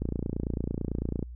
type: click train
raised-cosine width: 3 ms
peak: -17 dBFS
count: 36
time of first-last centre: 0.02-1.227 s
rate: 29 Hz
effects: added 60 Hz sine -39 dBFS peak until 1.35 s